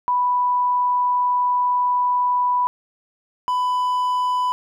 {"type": "tone pair in turn", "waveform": ["sine", "triangle"], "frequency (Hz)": [987.8, 997], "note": ["B5", "B5"], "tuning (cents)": [0, 16], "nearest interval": "unison", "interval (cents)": 16, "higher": "second", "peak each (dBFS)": -16, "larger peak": "neither", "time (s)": [[0.08, 2.67], [3.48, 4.52]], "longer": "first", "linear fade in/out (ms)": 0, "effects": []}